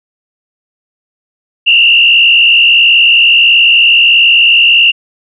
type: tone with frequency modulation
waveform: sine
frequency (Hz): 2784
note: F7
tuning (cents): -6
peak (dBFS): -3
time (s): 1.66-4.92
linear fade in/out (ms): 20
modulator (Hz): 61.5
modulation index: 1.6
effects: none